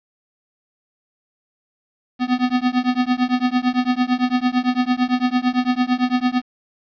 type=tone with tremolo; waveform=square; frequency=250 Hz; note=B3; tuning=21 cents sharp; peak=-13 dBFS; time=2.19-6.42 s; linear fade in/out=50 ms; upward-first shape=triangle; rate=8.9 Hz; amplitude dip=100%; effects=resampled to 11025 Hz + 8-bit